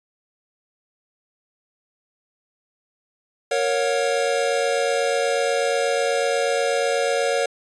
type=chord; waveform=square; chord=F# major; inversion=first; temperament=equal with one note detuned; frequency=466.2 / 554.4 / 721 Hz; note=A#4 / C#5 / F#5; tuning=0 / 0 / -45 cents; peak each=-24 / -23 / -27 dBFS; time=3.51-7.46 s; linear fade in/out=5 ms; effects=resampled to 22050 Hz